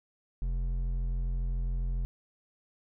sine tone with hard clipping, 43.65 Hz, F1, in tune, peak -30 dBFS, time 0.42-2.05 s, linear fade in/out 0 ms, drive 7 dB, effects none

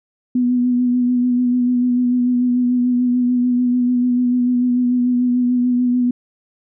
sine tone with vibrato, 246.9 Hz, B3, in tune, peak -13 dBFS, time 0.35-6.11 s, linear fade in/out 5 ms, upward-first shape sine, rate 6.8 Hz, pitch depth 23 cents each way, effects none

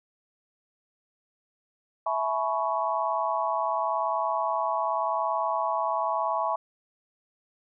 sine chord, C# minor seventh, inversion first, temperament equal with one note detuned, 659.3 / 850 / 987.8 / 1108.7 Hz, E5 / G#5 / B5 / C#6, 0 / +40 / 0 / 0 cents, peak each -30 dBFS, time 2.06-6.56 s, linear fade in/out 5 ms, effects none

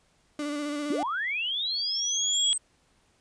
35% pulse tone with vibrato, 293.2 Hz, D4, 3 cents flat, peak -28 dBFS, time 0.39-1.03 s, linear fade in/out 2 ms, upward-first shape square, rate 15 Hz, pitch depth 25 cents each way
sine tone with exponential growth, 3322 Hz, G#7, in tune, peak -21 dBFS, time 0.64-2.53 s, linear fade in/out 0 ms, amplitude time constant 410 ms
sine linear sweep, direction up, 225.3 to 8320 Hz, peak -27 dBFS, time 0.9-2.58 s, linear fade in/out 5 ms
effects pink hiss -66 dBFS RMS until 3.2 s + resampled to 22050 Hz

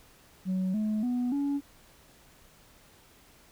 sine tone with pitch steps, 186.6 / 214.3 / 246.2 / 282.8 Hz, F#3 / A3 / B3 / C#4, +15 / -45 / -5 / +35 cents, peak -24 dBFS, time 0.45-1.61 s, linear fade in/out 50 ms, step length 290 ms, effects tanh soft clip ceiling -25 dBFS + pink hiss -58 dBFS RMS until 3.51 s

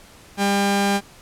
sawtooth tone pair together, 200 / 400 Hz, G3 / G4, +35 / +35 cents, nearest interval octave, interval 1200 cents, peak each -15 dBFS, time 0.37-1.01 s, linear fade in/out 50 ms, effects pink hiss -47 dBFS RMS until 1.21 s + low-pass 12000 Hz 12 dB/octave

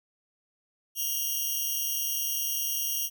5% pulse tone cluster, 2855 / 3200 / 5750 Hz, F7 / G7 / F8, +37 / +35 / +50 cents, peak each -25 dBFS, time 0.95-3.1 s, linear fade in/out 50 ms, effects none

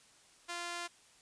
sawtooth tone with high-pass filter, 346.7 Hz, F4, 13 cents flat, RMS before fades -41 dBFS, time 0.48-0.88 s, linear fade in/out 20 ms, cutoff 930 Hz, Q 0.64, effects white hiss -63 dBFS RMS until 1.21 s + resampled to 22050 Hz

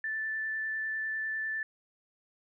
sine tone with vibrato, 1760 Hz, A6, in tune, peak -31 dBFS, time 0.04-1.63 s, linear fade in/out 2 ms, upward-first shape sine, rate 10 Hz, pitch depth 9 cents each way, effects none

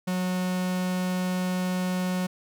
45% pulse tone, 182.9 Hz, F#3, 20 cents flat, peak -25 dBFS, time 0.07-2.27 s, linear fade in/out 10 ms, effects none

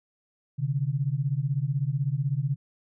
sine beating tone pair, 130.81 / 146.81 Hz, C3 / D3, 0 / 0 cents, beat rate 16 Hz, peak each -27 dBFS, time 0.58-2.56 s, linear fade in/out 20 ms, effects none

